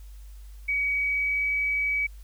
sine tone with pitch glide, 2264 to 2278 Hz, C#7 to C#7, +36 to +47 cents, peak -23 dBFS, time 0.68-2.07 s, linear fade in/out 10 ms, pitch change +11 cents, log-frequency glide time 0.9-1.51 s, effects added 50 Hz sine -41 dBFS peak until 2.23 s + white hiss -60 dBFS RMS until 2.23 s

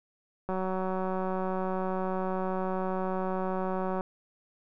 click train, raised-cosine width 1 ms, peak -19 dBFS, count 659, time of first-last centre 0.49-4.009 s, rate 187 Hz, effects none

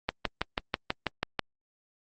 click train, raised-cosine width 0.3 ms, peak -10 dBFS, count 9, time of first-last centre 0.09-1.393 s, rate 6.14 Hz, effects Opus 32 kbps

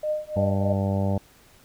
sine tone with tremolo, 610 Hz, D#5, 34 cents flat, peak -21 dBFS, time 0.03-0.73 s, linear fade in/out 5 ms, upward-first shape triangle, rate 3.2 Hz, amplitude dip 100%
harmonic tone, 98 Hz, G2, in tune, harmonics 1 / 2 / 3 / 4 / 5 / 6 / 7 / 8 / 9, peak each -24 / -26 / -36 / -38 / -35 / -31 / -38 / -39 / -40 dBFS, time 0.36-1.18 s, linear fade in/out 5 ms
effects pink hiss -55 dBFS RMS until 1.64 s

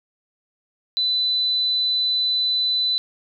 sine tone, 4000 Hz, B7, 21 cents sharp, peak -18 dBFS, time 0.97-2.98 s, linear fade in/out 0 ms, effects none

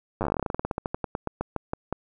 slowing click train, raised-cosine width 1 ms, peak -13 dBFS, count 29, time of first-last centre 0.21-1.926 s, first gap 9 ms, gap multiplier 1.12, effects none

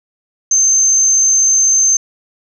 sine tone, 6272 Hz, G8, in tune, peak -8 dBFS, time 0.51-1.97 s, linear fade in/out 5 ms, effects none

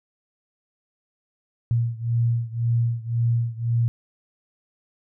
sine beating tone pair, 116.54 / 118.44 Hz, A#2 / A#2, 0 / +28 cents, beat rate 1.9 Hz, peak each -22 / -24 dBFS, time 1.71-3.88 s, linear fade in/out 0 ms, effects none

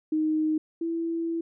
sine tone pair in turn, 311.1 / 332 Hz, D#4 / E4, 0 / +12 cents, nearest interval minor second, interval 112 cents, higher second, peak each -22 / -26 dBFS, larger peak first, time 0.12-0.58 / 0.81-1.41 s, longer second, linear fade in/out 5 ms, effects none

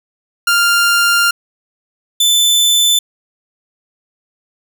sawtooth tone pair in turn, 1396.9 / 3520 Hz, F6 / A7, 0 / 0 cents, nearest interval octave + major third, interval 1600 cents, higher second, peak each -6 dBFS, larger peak neither, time 0.47-1.31 / 2.2-2.99 s, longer first, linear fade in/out 5 ms, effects none

